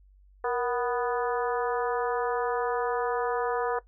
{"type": "harmonic tone with a mistuned harmonic", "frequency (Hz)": 246.9, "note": "B3", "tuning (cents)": 0, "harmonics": [2, 3, 4, 5, 6, 7], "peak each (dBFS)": [-28, -32, -34, -36, -38, -39], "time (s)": [0.44, 3.79], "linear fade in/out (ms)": 5, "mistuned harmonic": 2, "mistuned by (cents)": -69, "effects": ["noise-tail reverb RT60 0.1 s tail -17 dB re dry", "added 48 Hz sine -54 dBFS peak until 3.87 s"]}